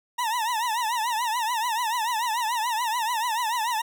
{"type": "tone with vibrato", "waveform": "40% pulse", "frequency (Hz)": 926, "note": "A#5", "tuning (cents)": -12, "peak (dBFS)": -23, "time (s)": [0.18, 3.82], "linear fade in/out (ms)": 10, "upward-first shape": "triangle", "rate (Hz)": 6.9, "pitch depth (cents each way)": 160, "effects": []}